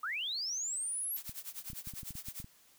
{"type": "linear sweep", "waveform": "sine", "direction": "up", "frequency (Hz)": [1174.7, 11840], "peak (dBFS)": -34, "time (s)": [0.03, 1.17], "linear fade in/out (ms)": 5}
{"type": "noise with tremolo", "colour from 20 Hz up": "blue", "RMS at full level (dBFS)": -41, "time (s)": [1.16, 2.44], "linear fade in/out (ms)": 5, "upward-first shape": "triangle", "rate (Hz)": 10, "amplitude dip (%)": 100}
{"type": "clicks", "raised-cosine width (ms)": 5, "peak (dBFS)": -35, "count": 11, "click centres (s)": [1.294, 1.701, 1.732, 1.873, 1.937, 2.032, 2.107, 2.154, 2.285, 2.401, 2.444]}
{"effects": ["white hiss -64 dBFS RMS until 2.78 s"]}